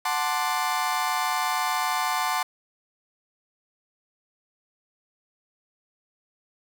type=chord; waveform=35% pulse; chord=D dominant seventh; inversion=first; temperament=equal; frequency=740 / 880 / 1046.5 / 1174.7 Hz; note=F#5 / A5 / C6 / D6; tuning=0 / 0 / 0 / 0 cents; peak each=-28 / -27 / -27 / -29 dBFS; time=0.05-2.43 s; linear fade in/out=5 ms; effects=none